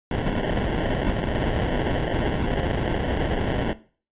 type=noise with sample-and-hold; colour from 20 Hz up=pink; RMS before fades=-24 dBFS; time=0.11-3.73 s; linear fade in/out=2 ms; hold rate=1225 Hz; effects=noise-tail reverb RT60 0.4 s tail -17 dB re dry + resampled to 8000 Hz